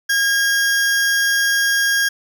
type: tone pair together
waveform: 40% pulse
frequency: 1629 / 5572 Hz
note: G#6 / F8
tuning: -34 / -5 cents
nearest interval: octave + major sixth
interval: 2129 cents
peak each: -14 / -24 dBFS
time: 0.09-2.09 s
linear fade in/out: 10 ms
effects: none